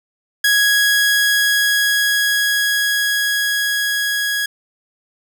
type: tone with level ramp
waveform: sawtooth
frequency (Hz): 1661.2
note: G#6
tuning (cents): 0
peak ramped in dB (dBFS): -8 to -14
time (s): 0.44-4.46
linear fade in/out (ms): 5
effects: none

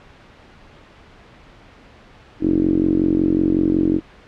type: tone with low-pass filter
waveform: 5% pulse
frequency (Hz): 45.43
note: F#1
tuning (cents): -31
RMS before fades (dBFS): -17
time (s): 2.4-4.01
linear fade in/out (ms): 50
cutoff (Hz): 310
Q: 7.6
effects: pink hiss -46 dBFS RMS until 4.27 s + low-pass 3000 Hz 12 dB/octave

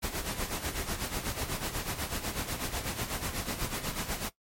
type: noise with tremolo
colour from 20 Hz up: pink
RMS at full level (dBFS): -32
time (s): 0.02-4.3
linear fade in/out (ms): 20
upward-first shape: sine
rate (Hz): 8.1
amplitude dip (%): 65
effects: noise-tail reverb RT60 0.1 s tail -17 dB re dry + MP3 64 kbps

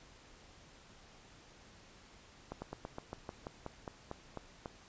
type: slowing click train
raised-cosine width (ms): 1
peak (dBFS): -27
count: 13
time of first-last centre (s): 2.52-4.658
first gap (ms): 100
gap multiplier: 1.1
effects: pink hiss -59 dBFS RMS until 4.88 s + resampled to 16000 Hz

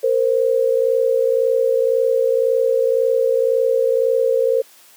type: tone pair together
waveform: sine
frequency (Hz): 461.4 / 523.3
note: A#4 / C5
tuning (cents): -18 / 0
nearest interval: major second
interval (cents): 218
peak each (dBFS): -16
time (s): 0.03-4.62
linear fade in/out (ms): 10
effects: white hiss -48 dBFS RMS until 4.96 s + high-pass 300 Hz 12 dB/octave

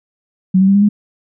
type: tone with pitch steps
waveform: sine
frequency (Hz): 186.9 / 191.82 / 196.87 / 202.1 / 207.4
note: F#3 / G3 / G3 / G#3 / G#3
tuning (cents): +18 / -37 / +8 / -47 / -2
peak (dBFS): -7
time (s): 0.54-0.89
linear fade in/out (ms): 10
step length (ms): 70
effects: none

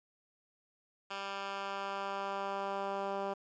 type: tone with band-pass filter sweep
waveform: 10% pulse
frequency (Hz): 197.2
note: G3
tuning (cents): +11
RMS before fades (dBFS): -38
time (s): 1.1-3.34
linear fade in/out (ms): 10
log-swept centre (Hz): 2200 to 600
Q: 0.81
effects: resampled to 16000 Hz + 10-bit

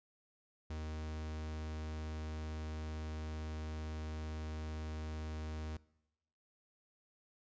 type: tone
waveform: 45% pulse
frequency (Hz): 77.78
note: D#2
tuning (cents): 0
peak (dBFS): -40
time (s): 0.7-5.77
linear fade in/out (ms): 5
effects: noise-tail reverb RT60 0.9 s tail -22 dB re dry + resampled to 16000 Hz

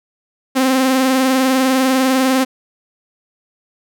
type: tone with vibrato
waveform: sawtooth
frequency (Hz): 261.6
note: C4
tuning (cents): 0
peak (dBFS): -8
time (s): 0.55-2.45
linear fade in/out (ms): 20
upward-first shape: sine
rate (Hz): 20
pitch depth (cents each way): 46
effects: none

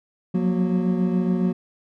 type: tone cluster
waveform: triangle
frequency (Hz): 180.3 / 187.5 / 235.1 / 369.8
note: F#3 / F#3 / A#3 / F#4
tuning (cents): -45 / +23 / +15 / -1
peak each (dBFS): -19 / -26 / -23 / -27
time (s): 0.34-1.53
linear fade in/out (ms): 10
effects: none

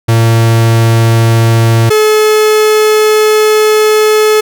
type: tone pair in turn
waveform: 45% pulse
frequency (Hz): 114.3 / 429.4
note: A#2 / A4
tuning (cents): -34 / -42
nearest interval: octave + major seventh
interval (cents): 2292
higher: second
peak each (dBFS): -5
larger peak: neither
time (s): 0.08-1.9 / 1.9-4.41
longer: second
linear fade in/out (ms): 10
effects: none

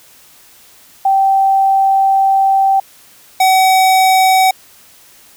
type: tone pair in turn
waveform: sine / square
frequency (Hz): 778 / 755.9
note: G5 / F#5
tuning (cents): -13 / +37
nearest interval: unison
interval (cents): 50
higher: first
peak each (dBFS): -8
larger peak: neither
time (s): 1.05-2.8 / 3.4-4.51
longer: first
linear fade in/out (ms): 5
effects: white hiss -44 dBFS RMS until 5.36 s

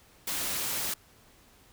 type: noise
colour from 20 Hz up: white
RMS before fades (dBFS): -32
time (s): 0.27-0.94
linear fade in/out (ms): 5
effects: pink hiss -59 dBFS RMS until 1.72 s

